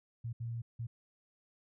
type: tone bursts at uneven times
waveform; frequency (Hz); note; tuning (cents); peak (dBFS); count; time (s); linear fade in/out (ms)
sine; 116.54; A#2; 0; -36; 3; 0.24-0.33 / 0.4-0.62 / 0.79-0.87; 10
effects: none